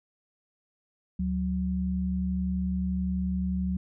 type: tone pair together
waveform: sine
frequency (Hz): 73.42 / 185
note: D2 / F#3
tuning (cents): 0 / 0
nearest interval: octave + major third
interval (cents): 1600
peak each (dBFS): -31 / -27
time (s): 1.19-3.77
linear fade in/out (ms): 5
effects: none